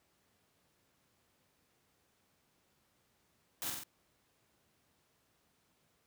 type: noise with echo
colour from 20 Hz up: white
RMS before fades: -39 dBFS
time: 3.62-3.7 s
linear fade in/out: 0 ms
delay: 45 ms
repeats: 3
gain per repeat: -3 dB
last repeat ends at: 3.835 s
effects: pink hiss -74 dBFS RMS until 6.06 s + high-pass 80 Hz 12 dB/octave